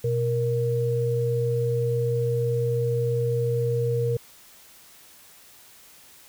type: tone pair together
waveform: sine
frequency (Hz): 122.9 / 469.1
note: B2 / A#4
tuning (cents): -8 / +11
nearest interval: octave + major seventh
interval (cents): 2319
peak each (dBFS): -24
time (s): 0.04-4.17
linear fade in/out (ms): 5
effects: white hiss -51 dBFS RMS until 6.28 s